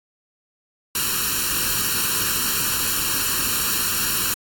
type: noise with comb filter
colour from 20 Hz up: white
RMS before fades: -22 dBFS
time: 0.95-4.34 s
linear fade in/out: 2 ms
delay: 0.71 ms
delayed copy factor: +0.85
effects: AAC 64 kbps